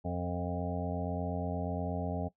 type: harmonic tone with a mistuned harmonic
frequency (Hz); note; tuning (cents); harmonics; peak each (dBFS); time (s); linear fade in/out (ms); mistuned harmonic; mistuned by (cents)
88.4; F2; +22; 1 / 2 / 3 / 5 / 6 / 7 / 8 / 9; -37 / -37 / -40 / -42 / -46 / -41 / -45 / -44; 0.04-2.29; 20; 7; +19
effects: noise-tail reverb RT60 0.1 s tail -18 dB re dry